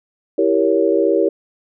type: chord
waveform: sine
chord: E diminished seventh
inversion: none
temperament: equal with one note detuned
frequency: 329.6 / 392 / 466.2 / 558.5 Hz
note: E4 / G4 / Bb4 / Db5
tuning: 0 / 0 / 0 / +13 cents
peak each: -18 / -17 / -18 / -19 dBFS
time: 0.38-1.29 s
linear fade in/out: 5 ms
effects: none